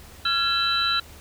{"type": "tone cluster", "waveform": "sine", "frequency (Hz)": [1373, 1672, 2644, 3120, 3952], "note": ["F6", "G#6", "E7", "G7", "B7"], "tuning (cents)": [-30, 11, 5, -9, 0], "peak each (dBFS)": [-24, -32, -32, -32, -23], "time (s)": [0.25, 1], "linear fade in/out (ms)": 5, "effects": ["added 75 Hz sine -47 dBFS peak until 1.2 s", "pink hiss -47 dBFS RMS until 1.2 s"]}